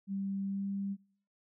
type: tone with pitch glide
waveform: sine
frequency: 196 to 197.71 Hz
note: G3 to G3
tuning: 0 to +15 cents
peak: -33 dBFS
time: 0.07-0.97 s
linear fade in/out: 50 ms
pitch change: +15 cents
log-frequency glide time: 0.46-0.66 s
effects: noise-tail reverb RT60 0.6 s tail -24 dB re dry